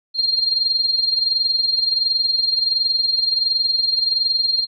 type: tone with amplitude modulation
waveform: sine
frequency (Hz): 4205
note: C8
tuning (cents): +8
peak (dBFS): -13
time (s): 0.14-4.67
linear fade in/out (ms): 50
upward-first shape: sine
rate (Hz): 21.4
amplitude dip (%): 65
effects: none